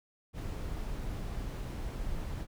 brown noise, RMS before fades -37 dBFS, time 0.33-2.47 s, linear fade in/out 50 ms, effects none

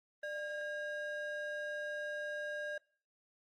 triangle ring-modulated tone, 1108.7 Hz, C#6, in tune, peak -33 dBFS, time 0.23-2.78 s, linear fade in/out 5 ms, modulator 513 Hz, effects noise-tail reverb RT60 0.5 s tail -25 dB re dry + Opus 32 kbps

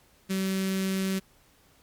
sawtooth tone with notch filter, 191.1 Hz, G3, 44 cents flat, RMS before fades -28 dBFS, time 0.29-1.2 s, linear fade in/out 20 ms, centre 820 Hz, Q 0.55, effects pink hiss -61 dBFS RMS until 1.82 s + MP3 96 kbps

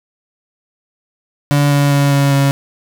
35% pulse tone with pitch steps, 144.1 / 142.77 / 141.46 / 140.16 / 138.87 Hz, D3 / D3 / C#3 / C#3 / C#3, -33 / -49 / +35 / +19 / +3 cents, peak -8 dBFS, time 1.51-2.51 s, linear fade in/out 0 ms, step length 200 ms, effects 7-bit

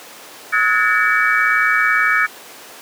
sine tone cluster, 1276 / 1456 / 1678 / 1796 / 2277 Hz, D#6 / F#6 / G#6 / A6 / C#7, +43 / -28 / +17 / +35 / +46 cents, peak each -19 dBFS, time 0.52-2.27 s, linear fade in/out 20 ms, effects pink hiss -37 dBFS RMS until 2.81 s + high-pass 400 Hz 12 dB/octave

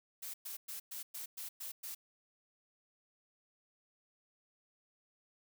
blue noise bursts, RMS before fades -44 dBFS, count 8, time 0.22-1.95 s, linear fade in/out 10 ms, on 120 ms, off 110 ms, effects none

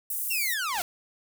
pink high-pass noise, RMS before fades -31 dBFS, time 0.1-0.54 s, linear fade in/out 2 ms, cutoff 10000 Hz, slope 24 dB/octave
sawtooth linear sweep, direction down, 2794 to 646 Hz, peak -24 dBFS, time 0.3-0.82 s, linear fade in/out 10 ms
white noise with exponential growth, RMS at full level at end -30 dBFS, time 0.59-0.82 s, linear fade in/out 0 ms, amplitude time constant 50 ms
effects none

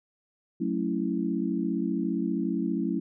sine chord, F# minor seventh, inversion none, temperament equal, 185 / 220 / 277.2 / 329.6 Hz, F#3 / A3 / C#4 / E4, 0 / 0 / 0 / 0 cents, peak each -31 dBFS, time 0.6-3 s, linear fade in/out 10 ms, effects none

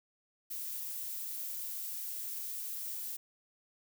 violet noise, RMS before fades -40 dBFS, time 0.5-3.17 s, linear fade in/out 10 ms, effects none

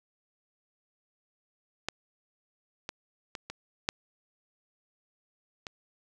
clicks, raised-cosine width 0.2 ms, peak -13 / -18 / -20 / -21 / -9 / -21 dBFS, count 6, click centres 1.886 / 2.891 / 3.352 / 3.5 / 3.889 / 5.668 s, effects none

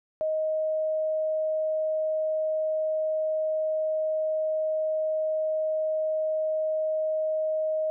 sine tone, 626 Hz, D#5, 10 cents sharp, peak -24 dBFS, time 0.21-7.9 s, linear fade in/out 0 ms, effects none

